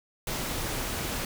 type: noise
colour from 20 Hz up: pink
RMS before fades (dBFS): -32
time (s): 0.27-1.25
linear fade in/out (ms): 2
effects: none